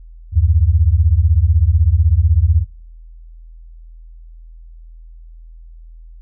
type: beating tone pair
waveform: sine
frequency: 73.3 / 89.3 Hz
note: D2 / F2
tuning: -3 / +39 cents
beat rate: 16 Hz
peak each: -12 dBFS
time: 0.32-2.65 s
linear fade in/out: 50 ms
effects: noise-tail reverb RT60 0.6 s tail -24 dB re dry + added 41 Hz sine -35 dBFS peak until 6.21 s